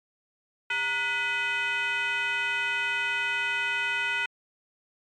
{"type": "tone with frequency modulation", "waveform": "sine", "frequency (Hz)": 1995, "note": "B6", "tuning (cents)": 17, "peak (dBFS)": -23, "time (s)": [0.7, 4.26], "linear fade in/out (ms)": 5, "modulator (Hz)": 531, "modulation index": 1.6, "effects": ["tanh soft clip ceiling -23 dBFS", "MP3 96 kbps"]}